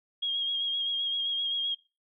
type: tone with vibrato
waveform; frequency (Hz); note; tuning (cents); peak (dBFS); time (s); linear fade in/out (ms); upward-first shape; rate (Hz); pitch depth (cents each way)
sine; 3265; G#7; -30; -27; 0.22-1.75; 10; sine; 7.7; 29
effects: noise-tail reverb RT60 0.3 s tail -23 dB re dry